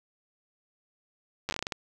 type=slowing click train; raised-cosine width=0.2 ms; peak=-14 dBFS; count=10; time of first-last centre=1.49-1.722 s; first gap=9 ms; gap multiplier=1.25; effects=none